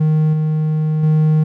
triangle tone with level steps, 155.2 Hz, D#3, 4 cents flat, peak -9 / -12 / -8 dBFS, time 0-1.44 s, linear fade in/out 10 ms, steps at 0.33 / 1.03 s, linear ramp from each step 5 ms, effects none

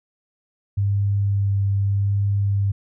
sine tone with vibrato, 99.8 Hz, G2, 32 cents sharp, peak -17 dBFS, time 0.77-2.72 s, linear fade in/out 10 ms, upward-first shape sine, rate 0.84 Hz, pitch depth 12 cents each way, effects none

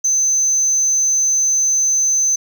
sine tone, 6160 Hz, G8, 31 cents flat, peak -10 dBFS, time 0.04-2.36 s, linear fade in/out 10 ms, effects tanh soft clip ceiling -12 dBFS + 8-bit

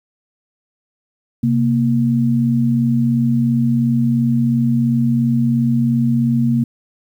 sine tone pair together, 130.81 / 233.7 Hz, C3 / A#3, 0 / +5 cents, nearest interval minor seventh, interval 1005 cents, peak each -17 / -14 dBFS, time 1.43-6.64 s, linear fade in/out 5 ms, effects 8-bit

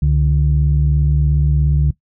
sine tone pair together, 68.9 / 145.99 Hz, C#2 / D3, -10 / -10 cents, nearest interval octave + minor second, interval 1300 cents, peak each -13 dBFS, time 0.02-1.91 s, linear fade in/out 5 ms, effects noise-tail reverb RT60 0.1 s tail -18 dB re dry + tanh soft clip ceiling -5 dBFS

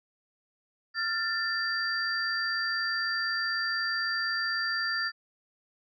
sine tone cluster, 1384 / 1777 / 4704 Hz, F6 / A6 / D8, -16 / +17 / +2 cents, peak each -33 / -30 / -33 dBFS, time 0.94-5.12 s, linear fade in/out 50 ms, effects none

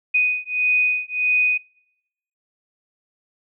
sine beating tone pair, 2489 / 2490.6 Hz, D#7 / D#7, 0 / +1 cents, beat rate 1.6 Hz, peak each -20 dBFS, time 0.14-1.58 s, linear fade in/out 10 ms, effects noise-tail reverb RT60 0.8 s tail -24 dB re dry

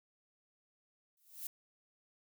violet noise with exponential growth, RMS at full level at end -39 dBFS, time 1.17-1.47 s, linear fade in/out 2 ms, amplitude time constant 65 ms, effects none

